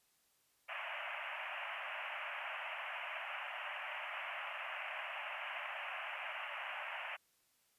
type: band-pass noise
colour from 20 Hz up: white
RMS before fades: -44 dBFS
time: 0.68-7.17 s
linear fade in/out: 20 ms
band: 580 to 2900 Hz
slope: 96 dB/octave
effects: white hiss -75 dBFS RMS until 7.78 s + resampled to 32000 Hz